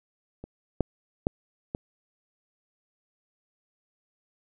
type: clicks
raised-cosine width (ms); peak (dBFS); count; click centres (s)
2; -26 / -9 / -10 / -17; 4; 0.44 / 0.807 / 1.269 / 1.749
effects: none